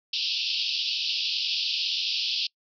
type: band-pass noise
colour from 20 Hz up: white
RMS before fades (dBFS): -28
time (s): 0.13-2.47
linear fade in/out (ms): 5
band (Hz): 2600 to 5200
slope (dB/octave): 96
effects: noise-tail reverb RT60 0.1 s tail -26 dB re dry